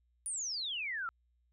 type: exponential sweep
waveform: sine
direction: down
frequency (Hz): 9800 to 1300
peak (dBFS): -35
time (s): 0.26-1.09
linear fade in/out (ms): 0
effects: added 60 Hz sine -70 dBFS peak until 1.52 s